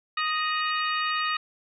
harmonic tone with a mistuned harmonic, 622.3 Hz, D#5, in tune, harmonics 2 / 3 / 4 / 5 / 6 / 7, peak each -27 / -31 / -33 / -35 / -37 / -38 dBFS, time 0.17-1.37 s, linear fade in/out 5 ms, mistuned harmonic 5, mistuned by -120 cents, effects none

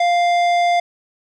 sine tone with tanh clipping, 698.5 Hz, F5, in tune, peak -15 dBFS, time 0-0.8 s, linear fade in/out 5 ms, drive 14 dB, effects none

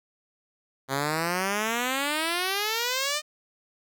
5% pulse exponential sweep, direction up, 132.3 to 616 Hz, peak -14 dBFS, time 0.88-3.22 s, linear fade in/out 50 ms, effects none

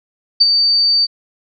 sine tone with ADSR envelope, 4603 Hz, D8, 36 cents flat, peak -4 dBFS, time 0.4-1.07 s, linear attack 14 ms, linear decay 28 ms, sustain -6 dB, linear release 31 ms, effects none

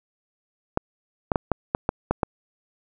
clicks, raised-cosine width 1 ms, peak -6 dBFS, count 8, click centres 0.774 / 1.318 / 1.358 / 1.517 / 1.749 / 1.891 / 2.11 / 2.232 s, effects none

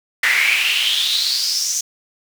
brown noise with high-pass filter sweep, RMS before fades -18 dBFS, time 0.23-1.81 s, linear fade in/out 5 ms, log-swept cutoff 1900 to 6400 Hz, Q 6.9, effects none

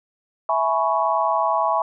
sine chord, C# minor seventh, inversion first, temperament equal with one note detuned, 659.3 / 839.3 / 987.8 / 1108.7 Hz, E5 / G#5 / B5 / C#6, 0 / +18 / 0 / 0 cents, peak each -23 dBFS, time 0.49-1.82 s, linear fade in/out 2 ms, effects none

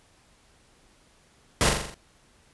pink noise with echo, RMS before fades -21 dBFS, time 1.61-1.69 s, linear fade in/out 0 ms, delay 42 ms, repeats 6, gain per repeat -4 dB, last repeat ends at 1.942 s, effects pink hiss -60 dBFS RMS until 2.53 s + resampled to 24000 Hz

